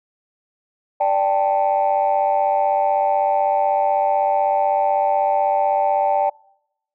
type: chord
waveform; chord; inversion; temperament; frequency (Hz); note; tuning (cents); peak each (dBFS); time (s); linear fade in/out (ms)
sine; D suspended fourth; none; equal; 587.3 / 784 / 880; D5 / G5 / A5; 0 / 0 / 0; -19 / -17 / -20; 1-6.3; 10
effects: noise-tail reverb RT60 0.8 s tail -26 dB re dry + tanh soft clip ceiling -9 dBFS